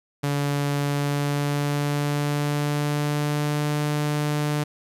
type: tone with pitch glide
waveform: sawtooth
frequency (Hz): 143.3 to 148.52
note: D3 to D3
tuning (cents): -42 to +20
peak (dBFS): -18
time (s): 0.23-4.64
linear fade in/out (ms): 10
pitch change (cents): +62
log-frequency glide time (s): 0.83-3.78
effects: resampled to 32000 Hz + 10-bit